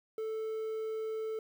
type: tone with quantisation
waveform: triangle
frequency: 440 Hz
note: A4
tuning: in tune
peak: -32 dBFS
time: 0.18-1.39 s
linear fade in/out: 2 ms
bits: 10
effects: none